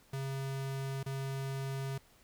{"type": "tone with dropouts", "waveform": "square", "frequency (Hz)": 135.5, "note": "C#3", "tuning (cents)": -39, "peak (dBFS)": -36, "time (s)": [0.13, 1.98], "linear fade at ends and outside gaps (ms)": 5, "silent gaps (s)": [1.031, 1.061], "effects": ["pink hiss -64 dBFS RMS until 2.23 s"]}